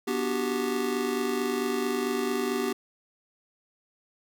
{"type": "chord", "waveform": "square", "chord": "G major seventh", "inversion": "first", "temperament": "just", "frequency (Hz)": [245, 294, 367.5, 392], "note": ["B3", "D4", "F#4", "G4"], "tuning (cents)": [-14, 2, -12, 0], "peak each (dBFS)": [-32, -36, -35, -30], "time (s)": [0.07, 2.73], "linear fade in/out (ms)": 10, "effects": []}